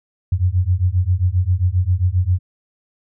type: beating tone pair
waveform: sine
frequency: 87.31 / 94.81 Hz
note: F2 / F#2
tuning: 0 / +43 cents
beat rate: 7.5 Hz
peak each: -17 dBFS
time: 0.32-2.39 s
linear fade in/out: 5 ms
effects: none